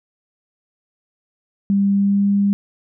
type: tone with pitch glide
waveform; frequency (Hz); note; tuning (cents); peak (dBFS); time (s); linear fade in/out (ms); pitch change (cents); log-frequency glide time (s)
sine; 198.8 to 200.6; G3 to G3; +25 to +40; -13; 1.7-2.53; 0; +15; 1.93-2.26
effects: none